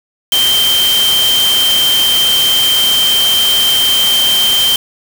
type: tone in noise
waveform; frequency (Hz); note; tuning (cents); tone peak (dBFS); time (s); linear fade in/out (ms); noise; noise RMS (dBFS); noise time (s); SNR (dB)
sine; 3136; G7; 0; -9; 0.32-4.76; 2; white; -17; 0.32-4.76; +5
effects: none